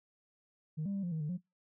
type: tone with pitch steps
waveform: sine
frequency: 155.1 / 198.9 / 196.9 / 175.4 / 158.7 / 150.2 / 179.4 Hz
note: D#3 / G3 / G3 / F3 / D#3 / D3 / F3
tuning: -5 / +25 / +8 / +8 / +35 / +39 / +47 cents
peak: -32 dBFS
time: 0.77-1.379 s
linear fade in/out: 20 ms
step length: 87 ms
effects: noise-tail reverb RT60 0.2 s tail -23 dB re dry + tanh soft clip ceiling -31 dBFS